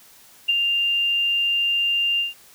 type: tone with ADSR envelope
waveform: sine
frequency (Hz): 2794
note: F7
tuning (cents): 0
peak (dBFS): -14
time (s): 0.48-2.34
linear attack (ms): 15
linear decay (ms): 23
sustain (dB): -4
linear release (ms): 150
effects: white hiss -50 dBFS RMS until 2.54 s